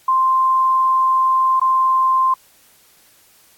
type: tone with dropouts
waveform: sine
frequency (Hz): 1046.5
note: C6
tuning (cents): 0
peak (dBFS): -12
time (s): 0.08-2.34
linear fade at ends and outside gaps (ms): 5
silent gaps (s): 1.598-1.614
effects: white hiss -52 dBFS RMS until 3.57 s + AAC 64 kbps